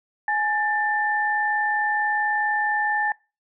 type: tone pair together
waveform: sine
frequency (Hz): 839 / 1777.8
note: G#5 / A6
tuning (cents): +17 / +17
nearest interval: octave + minor second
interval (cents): 1300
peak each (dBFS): -23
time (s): 0.28-3.12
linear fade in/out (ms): 2
effects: noise-tail reverb RT60 0.3 s tail -24 dB re dry